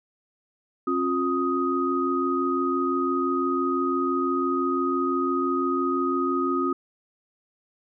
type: tone cluster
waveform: sine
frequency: 269.8 / 355.7 / 1250 Hz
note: C#4 / F4 / D#6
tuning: -47 / +32 / +8 cents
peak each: -26 dBFS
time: 0.87-6.73 s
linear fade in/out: 5 ms
effects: none